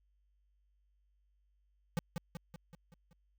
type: tone with echo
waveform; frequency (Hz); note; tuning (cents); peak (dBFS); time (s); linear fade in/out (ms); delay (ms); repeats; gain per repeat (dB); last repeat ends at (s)
square; 170; F3; -46; -31; 1.97-1.99; 0; 190; 6; -5; 3.13
effects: added 50 Hz sine -70 dBFS peak until 3.38 s